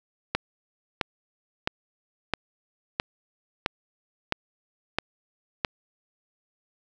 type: click train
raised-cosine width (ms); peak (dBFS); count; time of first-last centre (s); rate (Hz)
0.3; -7; 9; 0.35-5.648; 1.51
effects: none